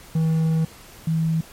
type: tone pair in turn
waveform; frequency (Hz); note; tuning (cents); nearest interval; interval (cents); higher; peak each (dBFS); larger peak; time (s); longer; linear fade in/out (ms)
triangle / sine; 160.7 / 161.63; E3 / E3; -44 / -34; unison; 10; second; -15 / -18; first; 0.15-0.65 / 1.07-1.41; first; 5
effects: pink hiss -45 dBFS RMS until 1.52 s + MP3 64 kbps